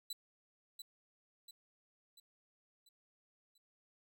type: tone with echo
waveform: sawtooth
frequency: 3981 Hz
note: B7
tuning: 13 cents sharp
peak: -37 dBFS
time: 0.1-0.13 s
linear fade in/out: 5 ms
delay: 690 ms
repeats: 5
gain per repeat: -6 dB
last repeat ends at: 3.58 s
effects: none